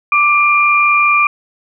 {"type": "tone pair together", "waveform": "sine", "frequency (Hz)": [1174.7, 2390], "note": ["D6", "D7"], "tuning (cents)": [0, 30], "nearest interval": "octave", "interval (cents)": 1230, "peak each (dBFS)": -11, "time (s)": [0.12, 1.27], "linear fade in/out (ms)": 2, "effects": []}